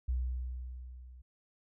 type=tone with level ramp; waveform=sine; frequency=62.5 Hz; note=B1; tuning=21 cents sharp; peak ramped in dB=-28 to -50 dBFS; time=0.08-1.22 s; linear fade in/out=10 ms; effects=none